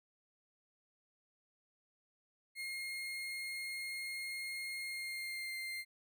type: tone with pitch glide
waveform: 35% pulse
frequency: 2139 to 2099 Hz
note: C7 to C7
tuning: +38 to +5 cents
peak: -38 dBFS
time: 2.55-5.85 s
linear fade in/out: 50 ms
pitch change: -33 cents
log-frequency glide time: 4.83-5.56 s
effects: none